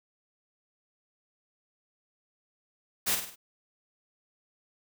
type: noise with echo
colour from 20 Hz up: white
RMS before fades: -27 dBFS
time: 3.06-3.16 s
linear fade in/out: 20 ms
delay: 50 ms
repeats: 4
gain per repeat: -6 dB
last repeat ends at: 3.36 s
effects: none

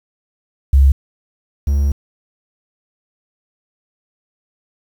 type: tone pair in turn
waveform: sine / triangle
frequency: 68.2 / 70.4 Hz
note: C#2 / C#2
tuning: -28 / +27 cents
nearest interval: minor second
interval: 55 cents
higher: second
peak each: -6 / -10 dBFS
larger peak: first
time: 0.73-0.92 / 1.67-1.92 s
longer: second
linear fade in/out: 5 ms
effects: 7-bit

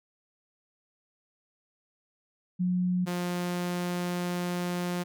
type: tone pair in turn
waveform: sine / sawtooth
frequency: 180.6 / 176.99 Hz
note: F#3 / F3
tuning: -42 / +23 cents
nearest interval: unison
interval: 35 cents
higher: first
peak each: -24 / -25 dBFS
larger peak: first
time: 2.59-3.06 / 3.06-5.04 s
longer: second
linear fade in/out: 20 ms
effects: none

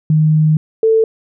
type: tone pair in turn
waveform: sine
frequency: 155.1 / 444.8 Hz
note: D#3 / A4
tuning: -5 / +19 cents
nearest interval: octave + tritone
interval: 1824 cents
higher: second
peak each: -8 dBFS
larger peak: neither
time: 0.1-0.57 / 0.83-1.04 s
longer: first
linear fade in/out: 2 ms
effects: none

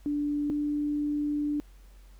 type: tone pair in turn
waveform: sine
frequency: 292.2 / 294.2 Hz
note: D4 / D4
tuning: -9 / +3 cents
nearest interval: unison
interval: 12 cents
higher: second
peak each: -26 dBFS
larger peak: neither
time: 0.06-0.5 / 0.5-1.6 s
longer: second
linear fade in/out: 0 ms
effects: added 46 Hz sine -49 dBFS peak until 2.19 s + pink hiss -63 dBFS RMS until 2.19 s

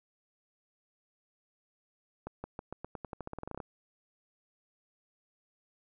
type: accelerating click train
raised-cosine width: 1 ms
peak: -25 dBFS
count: 18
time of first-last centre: 2.27-3.602 s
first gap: 170 ms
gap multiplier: 0.89
effects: none

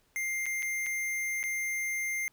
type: tone with dropouts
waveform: square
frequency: 2100 Hz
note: C7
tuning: 6 cents sharp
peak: -31 dBFS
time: 0.16-2.28 s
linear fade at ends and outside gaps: 0 ms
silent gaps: 0.457-0.464 / 0.623-0.628 / 0.862-0.866 / 1.43-1.438 s
effects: pink hiss -69 dBFS RMS until 2.32 s

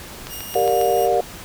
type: click train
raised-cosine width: 0.2 ms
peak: -14 dBFS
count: 5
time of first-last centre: 0.27-0.813 s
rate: 7.36 Hz
type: tone with tremolo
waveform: 5% pulse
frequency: 2842 Hz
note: F7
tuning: 30 cents sharp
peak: -21 dBFS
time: 0.28-1.09 s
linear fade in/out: 50 ms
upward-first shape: triangle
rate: 4.3 Hz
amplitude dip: 30%
type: chord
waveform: sine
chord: G minor seventh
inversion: none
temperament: equal with one note detuned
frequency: 392 / 466.2 / 587.3 / 714.4 Hz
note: G4 / Bb4 / D5 / F5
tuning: 0 / 0 / 0 / +39 cents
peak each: -22 / -20 / -22 / -19 dBFS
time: 0.55-1.21 s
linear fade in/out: 5 ms
effects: pink hiss -37 dBFS RMS until 1.44 s

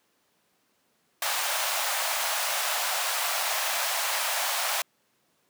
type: high-pass noise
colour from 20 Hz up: pink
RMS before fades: -28 dBFS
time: 1.22-4.82 s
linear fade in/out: 2 ms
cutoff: 610 Hz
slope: 48 dB/octave
effects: pink hiss -69 dBFS RMS until 5.49 s + high-pass 200 Hz 12 dB/octave

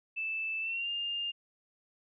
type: tone with pitch glide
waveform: sine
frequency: 2637 to 2810 Hz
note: E7 to F7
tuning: 0 to +10 cents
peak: -32 dBFS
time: 0.16-1.32 s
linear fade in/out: 20 ms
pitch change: +110 cents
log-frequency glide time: 0.61-0.89 s
effects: none

